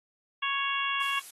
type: harmonic tone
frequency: 554.4 Hz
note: C#5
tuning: in tune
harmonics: 2 / 3 / 4 / 5 / 6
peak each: -31 / -35 / -36 / -32 / -36 dBFS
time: 0.42-1.2 s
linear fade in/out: 10 ms
type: noise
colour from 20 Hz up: blue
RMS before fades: -44 dBFS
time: 1.01-1.31 s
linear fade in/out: 10 ms
effects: AAC 32 kbps